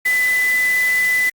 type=tone in noise; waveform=sine; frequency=2001 Hz; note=B6; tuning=22 cents sharp; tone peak=-14 dBFS; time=0.05-1.3 s; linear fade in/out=10 ms; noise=white; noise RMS=-29 dBFS; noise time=0.05-1.3 s; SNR=+12 dB; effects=Opus 48 kbps